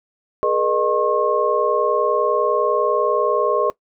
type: tone cluster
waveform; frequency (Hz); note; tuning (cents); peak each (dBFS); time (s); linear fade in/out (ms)
sine; 419.9 / 479.8 / 610 / 1080; G#4 / A#4 / D#5 / C#6; +19 / +50 / -34 / -45; -21; 0.43-3.7; 0
effects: noise-tail reverb RT60 0.1 s tail -20 dB re dry